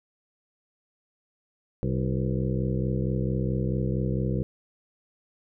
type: harmonic tone with a mistuned harmonic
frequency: 64.5 Hz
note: C2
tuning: 24 cents flat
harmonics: 1 / 2 / 3 / 4 / 5 / 6 / 7 / 8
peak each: -32 / -27 / -30 / -43 / -35 / -36 / -37 / -39 dBFS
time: 1.83-4.43 s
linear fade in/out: 0 ms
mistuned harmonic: 7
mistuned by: +79 cents
effects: none